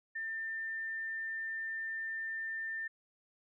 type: tone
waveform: sine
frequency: 1795 Hz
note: A6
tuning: 34 cents sharp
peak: -36 dBFS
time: 0.15-2.88 s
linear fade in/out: 10 ms
effects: none